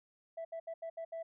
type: tone bursts at uneven times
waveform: sine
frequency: 659.3 Hz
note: E5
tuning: in tune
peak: -37 dBFS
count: 6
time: 0.37-0.45 / 0.52-0.6 / 0.67-0.74 / 0.82-0.9 / 0.97-1.05 / 1.12-1.23 s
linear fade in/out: 10 ms
effects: tanh soft clip ceiling -37 dBFS